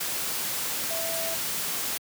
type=tone in noise; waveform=sine; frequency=659.3 Hz; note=E5; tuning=in tune; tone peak=-33 dBFS; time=0.9-1.35 s; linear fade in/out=10 ms; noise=white; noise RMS=-30 dBFS; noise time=0-1.98 s; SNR=-6 dB; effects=high-pass 100 Hz 12 dB/octave